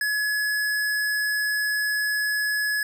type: tone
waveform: square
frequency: 1696 Hz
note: G#6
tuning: 36 cents sharp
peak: -23 dBFS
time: 0.01-2.83 s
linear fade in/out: 2 ms
effects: 10-bit